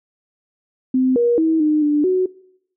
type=tone with pitch steps; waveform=sine; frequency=258.2 / 476.1 / 321.7 / 304.6 / 295.8 / 370.4 Hz; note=C4 / A#4 / E4 / D#4 / D4 / F#4; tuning=-23 / +37 / -42 / -37 / +13 / +2 cents; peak=-13 dBFS; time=0.94-2.26 s; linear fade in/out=5 ms; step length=220 ms; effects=noise-tail reverb RT60 0.7 s tail -21 dB re dry